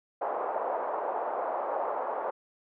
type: band-pass noise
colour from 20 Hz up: pink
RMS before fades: -32 dBFS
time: 0.21-2.31 s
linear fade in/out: 10 ms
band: 530 to 990 Hz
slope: 24 dB/octave
effects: none